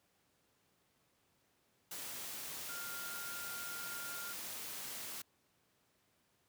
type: tone in noise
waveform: sine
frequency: 1403 Hz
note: F6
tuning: 8 cents sharp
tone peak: -46 dBFS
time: 2.69-4.33 s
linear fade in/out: 5 ms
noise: white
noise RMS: -45 dBFS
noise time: 1.91-5.22 s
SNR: -4 dB
effects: pink hiss -75 dBFS RMS until 6.48 s + high-pass 100 Hz 12 dB/octave